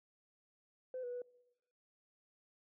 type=tone with pitch steps; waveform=sine; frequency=511 / 488.4 / 491.3 Hz; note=C5 / B4 / B4; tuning=-41 / -19 / -9 cents; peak=-39 dBFS; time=0.94-1.219 s; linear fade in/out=2 ms; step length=93 ms; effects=noise-tail reverb RT60 1.0 s tail -23 dB re dry + tanh soft clip ceiling -36 dBFS